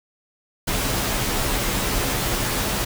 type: noise with comb filter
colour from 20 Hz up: pink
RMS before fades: -23 dBFS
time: 0.67-2.85 s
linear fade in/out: 10 ms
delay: 13 ms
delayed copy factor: -0.5
effects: none